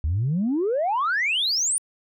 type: exponential sweep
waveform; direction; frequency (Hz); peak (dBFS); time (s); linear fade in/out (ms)
sine; up; 70.8 to 9650; -19; 0.04-1.78; 0
effects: tanh soft clip ceiling -17 dBFS